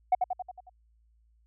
sine tone with echo, 734 Hz, F#5, 14 cents flat, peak -17 dBFS, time 0.12-0.15 s, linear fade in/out 5 ms, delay 91 ms, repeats 6, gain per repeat -5 dB, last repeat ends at 0.696 s, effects tanh soft clip ceiling -16 dBFS + added 56 Hz sine -62 dBFS peak until 1.46 s

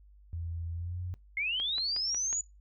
sine tone with pitch glide, 83.9 to 89.92 Hz, E2 to F#2, +31 to -49 cents, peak -34 dBFS, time 0.33-1.14 s, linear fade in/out 0 ms, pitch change +120 cents, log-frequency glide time 0.73-1 s
sine linear sweep, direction up, 2100 to 6980 Hz, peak -29 dBFS, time 1.37-2.41 s, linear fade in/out 2 ms
click train, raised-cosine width 0.3 ms, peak -27 dBFS, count 5, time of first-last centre 1.6-2.329 s, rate 5.49 Hz
effects noise-tail reverb RT60 0.2 s tail -21 dB re dry + added 50 Hz sine -54 dBFS peak until 2.6 s

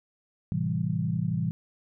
sine chord, A minor seventh, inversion none, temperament equal, 110 / 130.81 / 164.81 / 196 Hz, A2 / C3 / E3 / G3, 0 / 0 / 0 / 0 cents, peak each -32 / -32 / -28 / -33 dBFS, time 0.52-1.51 s, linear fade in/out 0 ms, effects none

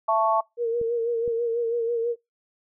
sine chord, A major, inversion second, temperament equal with one note detuned, 666.9 / 880 / 1108.7 Hz, E5 / A5 / C#6, +20 / 0 / 0 cents, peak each -23 dBFS, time 0.08-0.41 s, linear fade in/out 10 ms
sine tone with vibrato, 466.2 Hz, A#4, in tune, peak -22 dBFS, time 0.57-2.16 s, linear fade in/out 50 ms, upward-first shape sine, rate 6.1 Hz, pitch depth 45 cents each way
clicks, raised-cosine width 3 ms, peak -27 dBFS, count 2, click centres 0.814 / 1.278 s
effects noise-tail reverb RT60 0.2 s tail -24 dB re dry

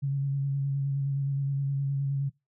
sine tone with vibrato, 138.59 Hz, C#3, in tune, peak -25 dBFS, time 0.02-2.3 s, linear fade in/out 20 ms, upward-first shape square, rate 9.6 Hz, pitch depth 17 cents each way, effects noise-tail reverb RT60 0.2 s tail -21 dB re dry

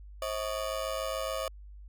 30% pulse ring-modulated tone, 587.3 Hz, D5, in tune, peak -26 dBFS, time 0.22-1.48 s, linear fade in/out 2 ms, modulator 53.5 Hz, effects added 50 Hz sine -45 dBFS peak until 1.88 s

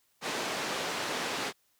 pink band-pass noise, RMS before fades -34 dBFS, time 0.21-1.53 s, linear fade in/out 50 ms, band 320 to 5900 Hz, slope 12 dB/octave, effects white hiss -71 dBFS RMS until 1.79 s

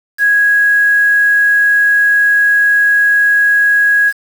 sine tone with quantisation, 1658 Hz, G#6, 3 cents flat, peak -7 dBFS, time 0.18-4.13 s, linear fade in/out 50 ms, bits 5, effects none

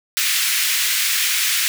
pink high-pass noise, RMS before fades -19 dBFS, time 0.17-1.68 s, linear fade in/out 0 ms, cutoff 1800 Hz, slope 24 dB/octave, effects none

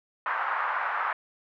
pink band-pass noise, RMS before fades -29 dBFS, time 0.26-1.13 s, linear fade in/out 2 ms, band 920 to 1600 Hz, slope 24 dB/octave, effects none

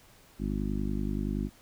harmonic tone, 50.5 Hz, G#1, 48 cents flat, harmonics 1 / 2 / 3 / 4 / 5 / 6 / 7, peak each -33 / -39 / -38 / -34 / -36 / -40 / -42 dBFS, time 0.38-1.5 s, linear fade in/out 50 ms, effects pink hiss -58 dBFS RMS until 1.61 s

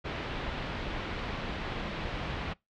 pink low-pass noise, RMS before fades -36 dBFS, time 0.04-2.54 s, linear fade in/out 20 ms, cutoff 3600 Hz, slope 24 dB/octave, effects noise-tail reverb RT60 0.2 s tail -24 dB re dry

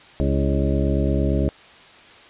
harmonic tone with a mistuned harmonic, 68.8 Hz, C#2, 12 cents flat, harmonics 1 / 2 / 3 / 4 / 5 / 6 / 8 / 9, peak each -21 / -24 / -26 / -27 / -28 / -29 / -30 / -31 dBFS, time 0.2-1.49 s, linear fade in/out 0 ms, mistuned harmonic 5, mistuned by -60 cents, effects white hiss -46 dBFS RMS until 2.29 s + resampled to 8000 Hz

